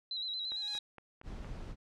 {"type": "tone with vibrato", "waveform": "sine", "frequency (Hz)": 3962, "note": "B7", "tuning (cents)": 5, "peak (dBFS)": -35, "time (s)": [0.11, 0.79], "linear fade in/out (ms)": 2, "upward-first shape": "square", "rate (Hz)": 8.8, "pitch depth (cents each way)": 42}
{"type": "tone with exponential growth", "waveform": "5% pulse", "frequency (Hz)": 830.6, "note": "G#5", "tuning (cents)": 0, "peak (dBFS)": -30, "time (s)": [0.32, 0.78], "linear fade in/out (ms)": 0, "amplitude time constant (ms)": 100}
{"type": "click train", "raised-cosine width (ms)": 0.5, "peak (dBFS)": -35, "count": 5, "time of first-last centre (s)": [0.52, 1.446], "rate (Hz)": 4.32}
{"type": "noise", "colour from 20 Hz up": "brown", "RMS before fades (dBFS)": -43, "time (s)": [1.23, 1.76], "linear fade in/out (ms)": 50}
{"effects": ["low-pass 7000 Hz 12 dB/octave"]}